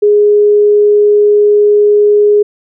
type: tone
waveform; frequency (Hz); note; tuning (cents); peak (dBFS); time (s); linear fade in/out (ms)
sine; 415.2; G#4; 0; -4; 0.02-2.43; 10
effects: none